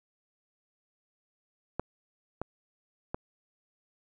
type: clicks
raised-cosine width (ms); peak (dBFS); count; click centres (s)
1; -16 / -19 / -18; 3; 1.796 / 2.416 / 3.145
effects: none

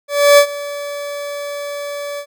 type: tone with ADSR envelope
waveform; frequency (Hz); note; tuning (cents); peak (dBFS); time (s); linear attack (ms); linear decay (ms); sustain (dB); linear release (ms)
40% pulse; 575; D5; -37; -3; 0.08-2.26; 300; 79; -19; 72
effects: none

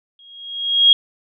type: tone with exponential growth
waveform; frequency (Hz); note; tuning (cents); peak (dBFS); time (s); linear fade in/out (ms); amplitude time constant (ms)
sine; 3276; G#7; -24; -5; 0.19-0.93; 2; 160
effects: none

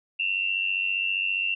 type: tone pair together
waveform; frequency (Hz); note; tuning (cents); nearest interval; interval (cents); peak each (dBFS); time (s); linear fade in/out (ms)
sine; 2699 / 2794; E7 / F7; +40 / 0; minor second; 60; -25 / -29; 0.19-1.55; 10
effects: none

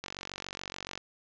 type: click train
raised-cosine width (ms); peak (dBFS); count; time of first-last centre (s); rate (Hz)
0.2; -20; 45; 0.04-0.976; 47
effects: resampled to 16000 Hz + 10-bit

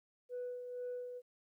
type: tone with tremolo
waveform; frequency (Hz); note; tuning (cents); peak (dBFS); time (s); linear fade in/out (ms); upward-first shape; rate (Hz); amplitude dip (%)
sine; 493.9; B4; 0; -37; 0.29-1.22; 50; sine; 2.1; 50
effects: tanh soft clip ceiling -36 dBFS + 13-bit

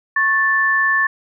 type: tone pair together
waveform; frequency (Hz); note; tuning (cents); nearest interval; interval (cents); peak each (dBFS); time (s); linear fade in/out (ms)
sine; 1096.1 / 1760; C#6 / A6; -20 / 0; minor sixth; 820; -20 / -14; 0.16-1.07; 5
effects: none

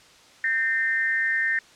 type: tone with amplitude modulation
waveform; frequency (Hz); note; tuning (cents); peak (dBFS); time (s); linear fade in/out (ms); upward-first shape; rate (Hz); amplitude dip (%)
sine; 1824; A#6; -38; -17; 0.44-1.59; 2; sine; 249; 85
effects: white hiss -52 dBFS RMS until 1.75 s + low-pass 6000 Hz 12 dB/octave

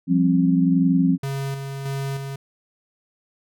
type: chord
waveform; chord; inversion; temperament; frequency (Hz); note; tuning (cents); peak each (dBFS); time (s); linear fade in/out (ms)
sine; F suspended second; none; equal with one note detuned; 174.61 / 196 / 266.4; F3 / G3 / C4; 0 / 0 / +31; -18 / -24 / -18; 0.07-1.18; 50
type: tone with tremolo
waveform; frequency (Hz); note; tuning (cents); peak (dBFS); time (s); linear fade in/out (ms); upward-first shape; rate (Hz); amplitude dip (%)
square; 137.2; C#3; -17; -25; 1.23-2.36; 5; square; 1.6; 40
effects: none

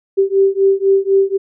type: beating tone pair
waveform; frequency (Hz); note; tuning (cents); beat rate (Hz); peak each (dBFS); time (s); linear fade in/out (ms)
sine; 388.2 / 392.2; G4 / G4; -17 / +1; 4; -13; 0.17-1.38; 20
effects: none

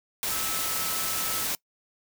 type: tone in noise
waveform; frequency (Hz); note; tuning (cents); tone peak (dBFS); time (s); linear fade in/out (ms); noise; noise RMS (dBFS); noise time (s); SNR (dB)
sine; 1304; E6; -19; -38; 0.31-1.44; 0; white; -29; 0.23-1.55; -12
effects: noise-tail reverb RT60 0.1 s tail -23 dB re dry

